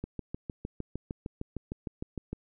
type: click train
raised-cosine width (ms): 3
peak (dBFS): -22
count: 16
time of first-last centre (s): 0.04-2.33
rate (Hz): 6.55
effects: none